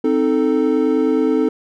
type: chord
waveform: triangle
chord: A diminished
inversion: first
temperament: equal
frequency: 261.6 / 311.1 / 440 Hz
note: C4 / Eb4 / A4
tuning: 0 / 0 / 0 cents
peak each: -16 dBFS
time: 0.04-1.49 s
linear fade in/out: 5 ms
effects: none